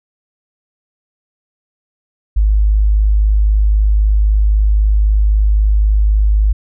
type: tone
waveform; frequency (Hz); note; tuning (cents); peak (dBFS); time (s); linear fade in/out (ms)
sine; 51.91; G#1; 0; -8; 2.36-6.53; 10
effects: none